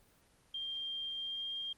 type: tone with pitch glide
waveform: sine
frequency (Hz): 3188 to 3206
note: G7 to G7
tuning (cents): +28 to +38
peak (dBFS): -37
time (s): 0.54-1.73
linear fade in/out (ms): 5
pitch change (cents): +10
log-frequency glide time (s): 1.2-1.46
effects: pink hiss -67 dBFS RMS until 1.77 s + Opus 24 kbps